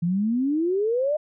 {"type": "exponential sweep", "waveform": "sine", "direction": "up", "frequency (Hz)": [164.81, 622.3], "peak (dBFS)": -20, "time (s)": [0.02, 1.17], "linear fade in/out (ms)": 10, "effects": []}